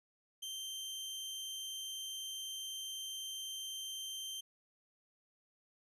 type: tone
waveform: sawtooth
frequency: 3136 Hz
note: G7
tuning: in tune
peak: -38 dBFS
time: 0.42-4.41 s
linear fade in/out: 10 ms
effects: resampled to 32000 Hz